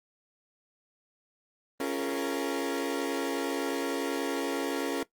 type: chord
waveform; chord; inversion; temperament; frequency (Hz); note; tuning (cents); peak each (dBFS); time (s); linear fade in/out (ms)
35% pulse; Bb minor seventh; first; equal with one note detuned; 277.2 / 345.4 / 415.3 / 466.2; Db4 / F4 / Ab4 / Bb4; 0 / -19 / 0 / 0; -31 / -34 / -35 / -33; 1.8-5.03; 2
effects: noise-tail reverb RT60 0.1 s tail -18 dB re dry + Opus 24 kbps